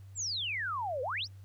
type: exponential two-way sweep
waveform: sine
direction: down then up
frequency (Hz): 7900 to 485.2 to 6140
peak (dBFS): -32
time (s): 0.15-1.28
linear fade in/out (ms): 50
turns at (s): 1.02
effects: added 97 Hz sine -47 dBFS peak until 1.44 s + pink hiss -68 dBFS RMS until 1.44 s